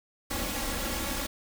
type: noise with comb filter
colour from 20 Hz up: pink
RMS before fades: -32 dBFS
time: 0.3-1.27 s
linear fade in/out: 10 ms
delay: 3.6 ms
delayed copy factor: +0.8
effects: none

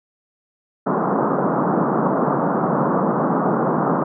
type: band-pass noise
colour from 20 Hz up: pink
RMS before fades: -19 dBFS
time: 0.86-4.04 s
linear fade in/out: 10 ms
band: 150 to 1300 Hz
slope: 48 dB/octave
effects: none

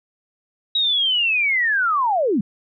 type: linear sweep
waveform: sine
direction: down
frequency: 3848 to 174.61 Hz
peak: -16 dBFS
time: 0.75-2.41 s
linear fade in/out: 5 ms
effects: none

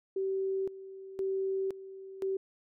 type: tone with tremolo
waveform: sine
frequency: 385 Hz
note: G4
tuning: 31 cents flat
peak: -29 dBFS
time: 0.16-2.37 s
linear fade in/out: 5 ms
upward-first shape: square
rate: 0.97 Hz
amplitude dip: 80%
effects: none

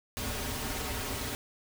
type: noise with comb filter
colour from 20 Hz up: pink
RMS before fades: -35 dBFS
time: 0.17-1.35 s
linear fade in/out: 0 ms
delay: 5.9 ms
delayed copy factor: -0.75
effects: none

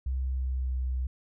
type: tone with pitch glide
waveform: sine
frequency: 65 to 63.7 Hz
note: C2 to C2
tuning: -11 to -46 cents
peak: -27 dBFS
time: 0.06-1.07 s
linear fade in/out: 5 ms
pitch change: -35 cents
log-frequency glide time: 0.27-0.8 s
effects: none

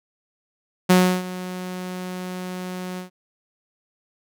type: tone with ADSR envelope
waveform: sawtooth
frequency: 182.7 Hz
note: F#3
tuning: 22 cents flat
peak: -7 dBFS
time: 0.89-3.1 s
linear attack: 13 ms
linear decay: 320 ms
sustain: -18 dB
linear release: 120 ms
effects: none

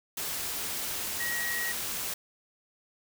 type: tone in noise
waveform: sine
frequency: 1902 Hz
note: A#6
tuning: 34 cents sharp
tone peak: -31 dBFS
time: 1.2-1.72 s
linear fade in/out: 5 ms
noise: white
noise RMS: -34 dBFS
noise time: 0.17-2.14 s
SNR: 0 dB
effects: none

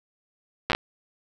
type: slowing click train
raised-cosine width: 0.3 ms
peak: -6 dBFS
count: 5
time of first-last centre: 0.7-0.749 s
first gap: 8 ms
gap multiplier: 1.3
effects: none

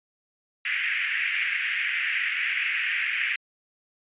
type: band-pass noise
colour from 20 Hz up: pink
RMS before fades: -27 dBFS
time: 0.65-3.36 s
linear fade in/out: 5 ms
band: 1700 to 2700 Hz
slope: 48 dB/octave
effects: resampled to 8000 Hz

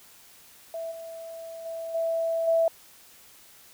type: tone with level steps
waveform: sine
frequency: 659.3 Hz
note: E5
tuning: in tune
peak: -31 / -37 / -32 / -24 / -19 dBFS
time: 0.74-2.68 s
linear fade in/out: 2 ms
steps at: 0.91 / 1.65 / 1.94 / 2.47 s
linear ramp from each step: 10 ms
effects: white hiss -53 dBFS RMS until 3.73 s

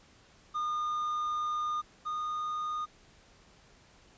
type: tone pair in turn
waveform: triangle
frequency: 1218 / 1227.9 Hz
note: D#6 / D#6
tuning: -37 / -23 cents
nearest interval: unison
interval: 14 cents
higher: second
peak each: -28 / -30 dBFS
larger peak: first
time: 0.54-1.82 / 2.05-2.86 s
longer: first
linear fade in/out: 20 ms
effects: pink hiss -60 dBFS RMS until 4.17 s + resampled to 16000 Hz

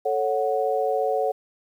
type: chord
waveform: sine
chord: F# minor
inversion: first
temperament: equal with one note detuned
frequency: 440 / 554.4 / 737.4 Hz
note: A4 / C#5 / F#5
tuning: 0 / 0 / -6 cents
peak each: -25 dBFS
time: 0.05-1.32 s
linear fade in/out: 10 ms
effects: 9-bit

